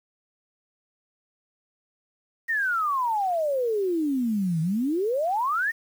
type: exponential two-way sweep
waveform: sine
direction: down then up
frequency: 1893 to 155.56 to 1893 Hz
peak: -22 dBFS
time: 2.48-5.72 s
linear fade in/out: 20 ms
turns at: 4.61 s
effects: 8-bit